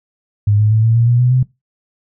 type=tone with pitch steps; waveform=sine; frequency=103.4 / 106.61 / 109.93 / 113.35 / 116.87 / 120.5 / 124.25 / 128.11 Hz; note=G#2 / G#2 / A2 / A#2 / A#2 / B2 / B2 / C3; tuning=-7 / +46 / -1 / -48 / +5 / -42 / +11 / -36 cents; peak=-9 dBFS; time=0.47-1.43 s; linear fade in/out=5 ms; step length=120 ms; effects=noise-tail reverb RT60 0.2 s tail -20 dB re dry